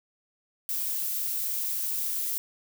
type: noise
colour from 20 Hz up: violet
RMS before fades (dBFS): -30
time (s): 0.69-2.38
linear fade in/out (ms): 0
effects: none